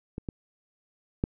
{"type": "clicks", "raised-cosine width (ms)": 3, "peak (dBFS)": [-21, -20, -12], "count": 3, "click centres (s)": [0.181, 0.288, 1.239], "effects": []}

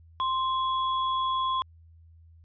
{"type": "tone with sample-and-hold", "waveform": "sine", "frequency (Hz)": 1046.5, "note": "C6", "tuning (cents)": 0, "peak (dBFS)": -24, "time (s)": [0.2, 1.62], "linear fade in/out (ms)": 0, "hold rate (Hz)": 4410, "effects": ["added 82 Hz sine -51 dBFS peak until 2.44 s", "resampled to 11025 Hz"]}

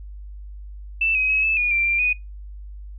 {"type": "tone with pitch steps", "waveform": "sine", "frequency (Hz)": [2654, 2531, 2560, 2619, 2446, 2360, 2374, 2479], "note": ["E7", "D#7", "D#7", "E7", "D#7", "D7", "D7", "D#7"], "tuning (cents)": [11, 29, 49, -12, -30, 8, 18, -7], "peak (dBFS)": -17, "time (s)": [1.01, 2.13], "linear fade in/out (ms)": 5, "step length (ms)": 140, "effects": ["noise-tail reverb RT60 0.2 s tail -23 dB re dry", "added 50 Hz sine -34 dBFS peak until 2.98 s"]}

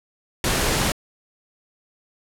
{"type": "noise", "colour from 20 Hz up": "pink", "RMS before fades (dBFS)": -21, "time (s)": [0.44, 0.92], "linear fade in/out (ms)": 2, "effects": ["low-pass 12000 Hz 12 dB/octave"]}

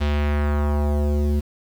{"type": "tone with low-pass filter sweep", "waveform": "square", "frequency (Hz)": 73.42, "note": "D2", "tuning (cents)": 0, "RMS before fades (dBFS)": -20, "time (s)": [0, 1.41], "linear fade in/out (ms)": 20, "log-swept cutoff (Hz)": [3800, 300], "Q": 1.4, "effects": ["7-bit"]}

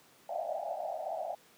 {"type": "band-pass noise", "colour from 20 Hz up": "white", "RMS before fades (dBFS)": -37, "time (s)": [0.29, 1.35], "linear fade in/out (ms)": 5, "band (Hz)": [590, 780], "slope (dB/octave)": 96, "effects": ["pink hiss -61 dBFS RMS until 1.57 s", "high-pass 200 Hz 12 dB/octave"]}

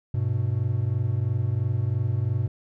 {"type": "tone pair together", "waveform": "triangle", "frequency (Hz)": [100.51, 123.47], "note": ["G2", "B2"], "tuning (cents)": [44, 0], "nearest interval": "major third", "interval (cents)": 356, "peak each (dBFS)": -23, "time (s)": [0.14, 2.48], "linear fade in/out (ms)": 5, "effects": []}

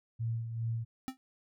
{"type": "tone with tremolo", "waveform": "sine", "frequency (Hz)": 114.7, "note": "A#2", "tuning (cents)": -28, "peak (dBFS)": -30, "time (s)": [0.19, 0.85], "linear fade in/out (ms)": 20, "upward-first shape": "sine", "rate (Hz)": 2.5, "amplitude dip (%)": 55}
{"type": "tone with exponential decay", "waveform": "square", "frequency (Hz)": 261.6, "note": "C4", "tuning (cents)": 0, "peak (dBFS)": -31, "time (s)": [1.08, 1.17], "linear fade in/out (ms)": 0, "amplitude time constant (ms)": 19}
{"effects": []}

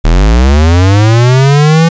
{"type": "linear sweep", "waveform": "square", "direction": "up", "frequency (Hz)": [36.71, 168], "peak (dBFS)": -4, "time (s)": [0.04, 1.89], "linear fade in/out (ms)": 10, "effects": ["resampled to 16000 Hz", "7-bit"]}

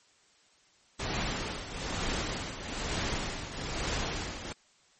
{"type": "noise with tremolo", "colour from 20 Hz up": "pink", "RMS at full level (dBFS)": -31, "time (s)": [0.99, 4.53], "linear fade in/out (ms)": 10, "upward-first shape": "triangle", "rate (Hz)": 1.1, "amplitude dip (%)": 70, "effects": ["white hiss -64 dBFS RMS until 4.99 s", "MP3 32 kbps"]}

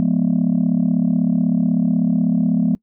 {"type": "chord", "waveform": "sine", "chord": "F diminished", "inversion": "none", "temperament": "equal with one note detuned", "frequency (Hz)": [174.61, 210.8, 246.9], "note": ["F3", "Ab3", "Cb4"], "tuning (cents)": [0, 26, 0], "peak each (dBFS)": -17, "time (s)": [0, 2.75], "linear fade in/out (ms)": 0, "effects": ["noise-tail reverb RT60 0.1 s tail -25 dB re dry", "tanh soft clip ceiling -9 dBFS"]}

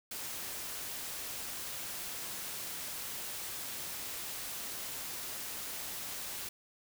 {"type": "noise", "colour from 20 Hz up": "white", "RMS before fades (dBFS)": -41, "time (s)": [0.11, 6.49], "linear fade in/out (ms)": 5, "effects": []}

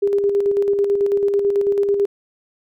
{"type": "tone with tremolo", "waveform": "sine", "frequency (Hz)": 402.5, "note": "G4", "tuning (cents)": 46, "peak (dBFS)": -13, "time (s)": [0.02, 2.06], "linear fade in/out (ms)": 10, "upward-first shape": "square", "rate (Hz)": 9.1, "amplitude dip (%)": 40, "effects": []}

